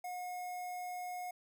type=tone with notch filter; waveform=square; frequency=722 Hz; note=F#5; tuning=43 cents flat; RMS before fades=-42 dBFS; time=0.04-1.31 s; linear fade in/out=5 ms; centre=3800 Hz; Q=0.95; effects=none